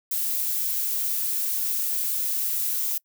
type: noise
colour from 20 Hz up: violet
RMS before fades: -26 dBFS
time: 0.11-2.98 s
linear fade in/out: 5 ms
effects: noise-tail reverb RT60 0.1 s tail -25 dB re dry